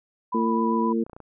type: tone with vibrato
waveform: sine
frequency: 987.8 Hz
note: B5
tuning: in tune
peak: -25 dBFS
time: 0.32-0.93 s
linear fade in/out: 10 ms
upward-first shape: sine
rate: 7.7 Hz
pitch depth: 18 cents each way
type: harmonic tone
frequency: 113.8 Hz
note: A#2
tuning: 41 cents flat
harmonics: 2 / 3 / 4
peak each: -23 / -27 / -29 dBFS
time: 0.34-1.04 s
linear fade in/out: 10 ms
type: clicks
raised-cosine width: 1 ms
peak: -28 dBFS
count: 5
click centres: 1.065 / 1.097 / 1.132 / 1.165 / 1.203 s
effects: none